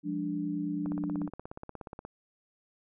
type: chord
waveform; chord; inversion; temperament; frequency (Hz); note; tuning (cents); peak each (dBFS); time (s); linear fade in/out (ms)
sine; D diminished; first; equal with one note detuned; 174.61 / 204.1 / 293.7; F3 / Ab3 / D4; 0 / -30 / 0; -36 / -38 / -32; 0.03-1.3; 50
type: click train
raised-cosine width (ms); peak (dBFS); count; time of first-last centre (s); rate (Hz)
1; -27; 21; 0.86-2.05; 16.8
effects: none